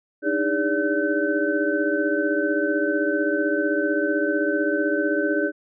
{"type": "tone cluster", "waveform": "sine", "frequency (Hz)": [299.3, 315, 406.4, 575, 1526], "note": ["D4", "D#4", "G#4", "D5", "G6"], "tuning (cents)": [33, 21, -38, -37, -47], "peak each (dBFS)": -26, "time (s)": [0.22, 5.52], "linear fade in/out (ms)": 50, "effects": []}